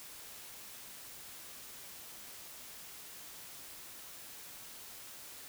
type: silence
effects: white hiss -50 dBFS RMS until 5.48 s